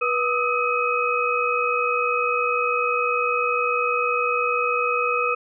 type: tone cluster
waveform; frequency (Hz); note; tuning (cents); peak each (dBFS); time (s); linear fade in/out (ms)
sine; 486.7 / 1235 / 1295 / 2533; B4 / D#6 / E6 / D#7; -25 / -13 / -31 / +30; -25; 0.01-5.35; 10
effects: none